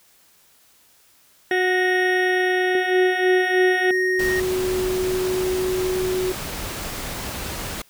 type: harmonic tone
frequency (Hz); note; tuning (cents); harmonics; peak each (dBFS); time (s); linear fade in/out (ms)
366.8; F#4; -15; 1 / 2 / 4 / 5 / 6 / 7 / 8 / 9 / 10; -20 / -26 / -32 / -34 / -36 / -37 / -38 / -39 / -40; 1.51-3.91; 2
type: tone with tremolo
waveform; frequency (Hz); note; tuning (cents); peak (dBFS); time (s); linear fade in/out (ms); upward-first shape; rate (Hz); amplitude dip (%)
triangle; 1863; A#6; -2; -19; 1.51-4.4; 2; sine; 0.53; 35
type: tone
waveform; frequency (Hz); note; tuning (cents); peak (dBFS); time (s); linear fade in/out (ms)
sine; 370; F#4; 0; -20; 2.75-6.32; 2
type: noise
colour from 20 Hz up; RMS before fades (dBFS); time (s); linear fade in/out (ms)
pink; -30; 4.19-7.82; 5
effects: white hiss -56 dBFS RMS until 7.89 s